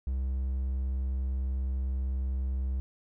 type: tone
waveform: triangle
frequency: 65.41 Hz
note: C2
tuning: in tune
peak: -26 dBFS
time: 0.07-2.8 s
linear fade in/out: 0 ms
effects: none